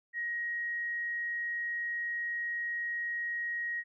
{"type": "tone", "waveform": "sine", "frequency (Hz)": 1888, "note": "A#6", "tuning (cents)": 22, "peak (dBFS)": -32, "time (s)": [0.13, 3.84], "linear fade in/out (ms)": 50, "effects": []}